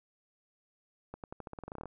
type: accelerating click train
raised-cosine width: 1 ms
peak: -28 dBFS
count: 15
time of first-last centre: 1.14-1.857 s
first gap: 98 ms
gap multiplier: 0.89
effects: none